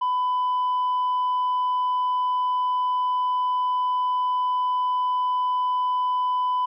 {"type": "tone with tanh clipping", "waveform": "sine", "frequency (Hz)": 1000, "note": "B5", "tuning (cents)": 21, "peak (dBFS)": -21, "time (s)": [0.01, 6.66], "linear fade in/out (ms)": 10, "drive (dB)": 1, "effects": []}